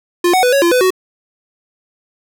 square tone with pitch steps, 350.8 / 744 / 495.9 / 555 / 342.7 / 501 / 372.4 Hz, F4 / F#5 / B4 / C#5 / F4 / B4 / F#4, +8 / +9 / +7 / +2 / -33 / +25 / +11 cents, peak -10 dBFS, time 0.24-0.905 s, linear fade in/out 5 ms, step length 95 ms, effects none

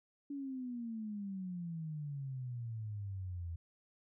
sine exponential sweep, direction down, 286.9 to 82.41 Hz, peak -39 dBFS, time 0.3-3.56 s, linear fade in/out 5 ms, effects none

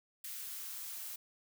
blue noise with high-pass filter sweep, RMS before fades -44 dBFS, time 0.24-1.16 s, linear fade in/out 5 ms, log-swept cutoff 1700 to 540 Hz, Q 1.2, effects none

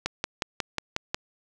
click train, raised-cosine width 0.2 ms, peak -9 dBFS, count 7, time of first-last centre 0.06-1.145 s, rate 5.53 Hz, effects none

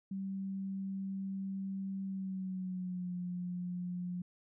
sine tone with pitch glide, 193.5 to 178.47 Hz, G3 to F3, -22 to +38 cents, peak -36 dBFS, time 0.11-4.22 s, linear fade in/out 5 ms, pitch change -140 cents, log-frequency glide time 2.05-3.14 s, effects none

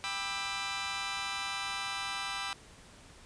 15% pulse chord, E minor seventh, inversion first, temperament just, 791.1 / 988.9 / 1186.7 / 1318.5 Hz, G5 / B5 / D6 / E6, +16 / +2 / +18 / 0 cents, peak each -34 dBFS, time 0.04-2.53 s, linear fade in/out 0 ms, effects pink hiss -55 dBFS RMS until 3.25 s + resampled to 22050 Hz

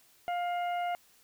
harmonic tone with a mistuned harmonic, 704 Hz, F5, 14 cents sharp, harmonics 1 / 2 / 3 / 4, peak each -30 / -43 / -43 / -48 dBFS, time 0.28-0.95 s, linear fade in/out 0 ms, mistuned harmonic 4, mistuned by +26 cents, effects white hiss -63 dBFS RMS until 1.23 s

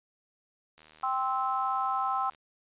click train, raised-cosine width 0.2 ms, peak -36 dBFS, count 123, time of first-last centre 0.78-2.348 s, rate 77.8 Hz
sine chord, C major, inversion second, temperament equal with one note detuned, 784 / 1046.5 / 1306.4 Hz, G5 / C6 / E6, 0 / 0 / -16 cents, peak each -31 / -31 / -31 dBFS, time 1.03-2.3 s, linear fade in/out 5 ms
effects resampled to 8000 Hz

